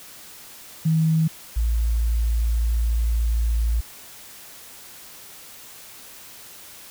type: tone pair in turn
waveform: sine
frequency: 160.1 / 56.72 Hz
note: D#3 / A#1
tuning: +50 / -47 cents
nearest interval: octave + tritone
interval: 1797 cents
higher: first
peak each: -16 / -18 dBFS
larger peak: first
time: 0.85-1.28 / 1.56-3.81 s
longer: second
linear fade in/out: 10 ms
effects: white hiss -43 dBFS RMS until 6.9 s